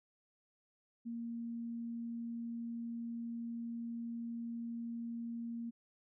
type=tone; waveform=sine; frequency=233.1 Hz; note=A#3; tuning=in tune; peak=-39 dBFS; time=1.05-5.71 s; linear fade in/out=20 ms; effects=none